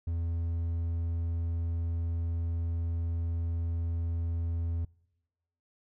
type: tone with hard clipping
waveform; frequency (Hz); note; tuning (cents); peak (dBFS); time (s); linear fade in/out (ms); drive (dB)
triangle; 84; E2; +33; -30; 0.07-4.85; 5; 6
effects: noise-tail reverb RT60 1.0 s tail -26 dB re dry